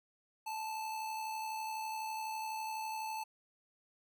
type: tone with amplitude modulation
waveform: square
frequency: 876 Hz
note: A5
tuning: 8 cents flat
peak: -37 dBFS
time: 0.46-3.24 s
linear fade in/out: 10 ms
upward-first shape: sine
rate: 72 Hz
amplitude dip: 35%
effects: none